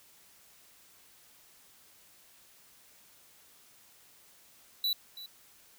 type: tone with echo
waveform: square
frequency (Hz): 3951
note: B7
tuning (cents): 0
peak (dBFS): -28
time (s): 4.84-4.93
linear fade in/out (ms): 2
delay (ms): 330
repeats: 1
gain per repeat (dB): -15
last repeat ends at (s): 5.26
effects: white hiss -60 dBFS RMS until 5.78 s